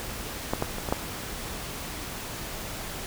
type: clicks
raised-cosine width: 1 ms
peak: -11 / -11 / -20 / -17 / -8 dBFS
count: 5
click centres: 0.535 / 0.624 / 0.784 / 0.888 / 0.925 s
effects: pink hiss -36 dBFS RMS until 3.06 s